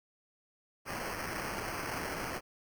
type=noise with sample-and-hold; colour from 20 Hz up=violet; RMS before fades=-38 dBFS; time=0.85-2.41 s; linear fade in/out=50 ms; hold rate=3675 Hz; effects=none